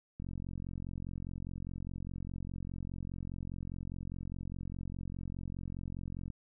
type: click train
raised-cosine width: 5 ms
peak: -29 dBFS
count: 275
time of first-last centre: 0.2-6.302 s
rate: 44.9 Hz
effects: none